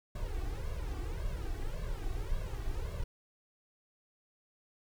brown noise with flanger, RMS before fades -36 dBFS, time 0.15-3.04 s, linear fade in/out 5 ms, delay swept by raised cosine 1.8 to 2.68 ms, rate 1.8 Hz, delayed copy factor +0.95, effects none

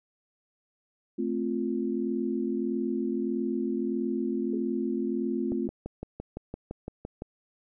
sine chord, F major, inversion first, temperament equal, 220 / 261.6 / 349.2 Hz, A3 / C4 / F4, 0 / 0 / 0 cents, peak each -31 dBFS, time 1.18-5.68 s, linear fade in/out 10 ms
sine tone with exponential decay, 414.5 Hz, G#4, 3 cents flat, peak -31 dBFS, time 4.53-4.67 s, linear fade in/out 5 ms, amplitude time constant 30 ms
click train, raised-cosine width 2 ms, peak -22 dBFS, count 11, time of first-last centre 5.52-7.221 s, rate 5.88 Hz
effects none

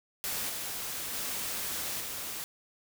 white noise with level steps, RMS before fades -34 / -37 / -35 / -38 dBFS, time 0.24-2.44 s, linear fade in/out 0 ms, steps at 0.49 / 1.13 / 2 s, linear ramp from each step 10 ms, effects none

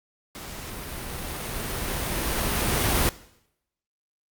pink noise with level ramp, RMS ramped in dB -39 to -21 dBFS, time 0.35-3.09 s, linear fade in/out 0 ms, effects noise-tail reverb RT60 0.8 s tail -20 dB re dry + Opus 48 kbps

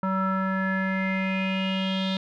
square tone with low-pass filter sweep, 190.2 Hz, F#3, 48 cents sharp, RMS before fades -26 dBFS, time 0.03-2.17 s, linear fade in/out 2 ms, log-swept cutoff 1200 to 3700 Hz, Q 6.5, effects none

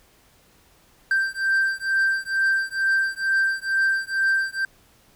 triangle beating tone pair, 1568 / 1570.2 Hz, G6 / G6, 0 / +2 cents, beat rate 2.2 Hz, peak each -21 / -21 dBFS, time 1.11-4.65 s, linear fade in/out 2 ms, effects pink hiss -57 dBFS RMS until 5.15 s

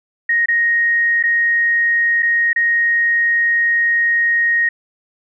sine tone with dropouts, 1870 Hz, A#6, 5 cents sharp, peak -12 dBFS, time 0.29-4.69 s, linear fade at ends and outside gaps 5 ms, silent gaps 0.459-0.484 / 1.228-1.236 / 2.224-2.228 / 2.531-2.56 s, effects none

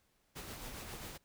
pink noise with tremolo, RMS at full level -45 dBFS, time 0.35-1.18 s, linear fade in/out 20 ms, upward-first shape sine, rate 7.4 Hz, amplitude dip 35%, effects pink hiss -75 dBFS RMS until 1.24 s

